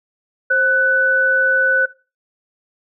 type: tone pair together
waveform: sine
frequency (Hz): 528 / 1493.4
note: C5 / F#6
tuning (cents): +16 / +16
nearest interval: octave + tritone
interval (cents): 1800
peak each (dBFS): -21 / -12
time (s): 0.5-1.86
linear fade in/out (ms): 10
effects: noise-tail reverb RT60 0.3 s tail -18 dB re dry